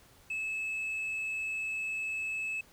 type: tone with tanh clipping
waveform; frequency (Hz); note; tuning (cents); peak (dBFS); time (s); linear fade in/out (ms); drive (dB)
sine; 2600; E7; -24; -33; 0.3-2.61; 5; 2
effects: pink hiss -60 dBFS RMS until 2.72 s